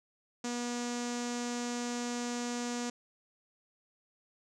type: tone with low-pass filter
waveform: sawtooth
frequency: 241.4 Hz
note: B3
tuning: 39 cents flat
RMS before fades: -36 dBFS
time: 0.44-2.9 s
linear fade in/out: 5 ms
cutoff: 6800 Hz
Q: 4
effects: none